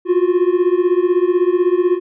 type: beating tone pair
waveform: triangle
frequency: 350 / 366 Hz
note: F4 / F#4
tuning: +4 / -19 cents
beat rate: 16 Hz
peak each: -13 dBFS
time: 0.05-2 s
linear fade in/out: 50 ms
effects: resampled to 8000 Hz